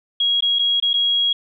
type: tone with dropouts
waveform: sine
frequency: 3300 Hz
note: G#7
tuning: 12 cents flat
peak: -15 dBFS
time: 0.2-1.33 s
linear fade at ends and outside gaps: 5 ms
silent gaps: 0.407-0.423 / 0.588-0.592 / 0.801-0.824 / 0.933-0.939 s
effects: none